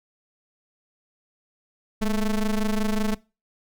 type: ring-modulated tone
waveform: square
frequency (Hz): 110.1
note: A2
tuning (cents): +2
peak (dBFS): -19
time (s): 2.01-3.15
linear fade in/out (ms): 10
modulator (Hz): 97.4
effects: noise-tail reverb RT60 0.3 s tail -22 dB re dry